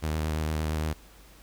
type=tone with vibrato; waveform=sawtooth; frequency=77.78 Hz; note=D#2; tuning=in tune; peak=-23 dBFS; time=0.02-0.94 s; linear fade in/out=20 ms; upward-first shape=square; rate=8.7 Hz; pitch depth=23 cents each way; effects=added 50 Hz sine -53 dBFS peak until 1.42 s + pink hiss -55 dBFS RMS until 1.42 s